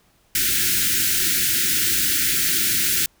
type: band-stop noise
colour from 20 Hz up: white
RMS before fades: -20 dBFS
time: 0.35-3.06 s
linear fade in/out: 2 ms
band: 390 to 1400 Hz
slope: 96 dB/octave
effects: pink hiss -60 dBFS RMS until 3.2 s